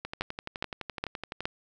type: two click trains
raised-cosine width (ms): 0.3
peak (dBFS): -19 / -13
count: 17 / 4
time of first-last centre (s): 0.05-1.406 / 0.21-1.455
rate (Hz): 11.8 / 2.41
effects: none